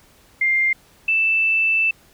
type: tone pair in turn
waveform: sine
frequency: 2106 / 2648 Hz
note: C7 / E7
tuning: +11 / +7 cents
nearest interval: major third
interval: 396 cents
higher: second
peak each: -15 dBFS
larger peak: neither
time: 0.41-0.73 / 1.08-1.91 s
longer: second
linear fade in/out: 5 ms
effects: pink hiss -53 dBFS RMS until 2.13 s